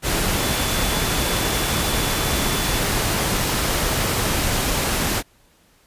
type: tone in noise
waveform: sine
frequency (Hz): 3466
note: A7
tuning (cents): -27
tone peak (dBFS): -32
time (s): 0.33-2.82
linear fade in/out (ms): 50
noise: pink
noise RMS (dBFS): -21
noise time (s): 0.02-5.23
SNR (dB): -14
effects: pink hiss -57 dBFS RMS until 5.86 s + resampled to 32000 Hz